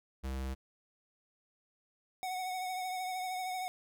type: tone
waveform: square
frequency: 66 Hz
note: C2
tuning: 16 cents sharp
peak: -36 dBFS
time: 0.23-0.55 s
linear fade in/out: 20 ms
type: tone with vibrato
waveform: square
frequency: 740 Hz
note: F#5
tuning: in tune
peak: -36 dBFS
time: 2.23-3.68 s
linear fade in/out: 0 ms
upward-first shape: triangle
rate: 13 Hz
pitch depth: 35 cents each way
effects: none